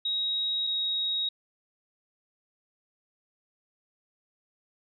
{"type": "tone pair in turn", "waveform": "sine", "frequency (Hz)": [3799, 3785], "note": ["A#7", "A#7"], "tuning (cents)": [32, 26], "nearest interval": "unison", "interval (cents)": 6, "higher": "first", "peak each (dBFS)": -26, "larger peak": "neither", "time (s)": [[0.05, 0.67], [0.67, 1.29]], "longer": "neither", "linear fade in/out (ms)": 5, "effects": []}